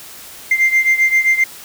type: beating tone pair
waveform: sine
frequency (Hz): 2091 / 2098.6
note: C7 / C7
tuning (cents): -2 / +5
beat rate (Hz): 7.6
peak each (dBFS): -11 / -14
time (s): 0.51-1.44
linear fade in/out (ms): 5
effects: tanh soft clip ceiling -7 dBFS + white hiss -36 dBFS RMS until 1.64 s